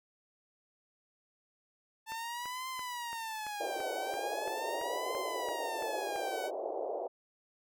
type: tone with vibrato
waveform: sawtooth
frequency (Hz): 883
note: A5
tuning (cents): +6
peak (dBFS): -34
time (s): 2.06-6.51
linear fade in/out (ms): 50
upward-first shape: triangle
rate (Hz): 0.4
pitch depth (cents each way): 290
type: click train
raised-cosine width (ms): 0.5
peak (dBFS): -32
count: 13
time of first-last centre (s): 2.12-6.16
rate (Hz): 2.97
type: band-pass noise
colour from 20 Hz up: white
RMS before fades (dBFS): -38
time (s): 3.6-7.08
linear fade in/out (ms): 10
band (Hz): 360 to 770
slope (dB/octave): 48
effects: none